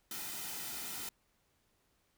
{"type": "noise with comb filter", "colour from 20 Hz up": "white", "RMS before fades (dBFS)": -42, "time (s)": [0.11, 1.09], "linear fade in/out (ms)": 2, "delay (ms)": 1.8, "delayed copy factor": -0.55, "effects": ["pink hiss -75 dBFS RMS until 2.17 s"]}